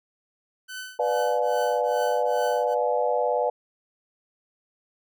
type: tone with tremolo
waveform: sawtooth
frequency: 1512 Hz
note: F#6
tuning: 37 cents sharp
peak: -29 dBFS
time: 0.68-2.75 s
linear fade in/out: 20 ms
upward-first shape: triangle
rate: 2.4 Hz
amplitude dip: 100%
type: chord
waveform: sine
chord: B diminished seventh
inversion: none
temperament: just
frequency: 493.9 / 592.7 / 711.2 / 853.4 Hz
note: B4 / D5 / F5 / Ab5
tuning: 0 / +16 / +31 / +47 cents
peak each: -25 / -26 / -28 / -28 dBFS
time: 0.99-3.5 s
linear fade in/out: 5 ms
effects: none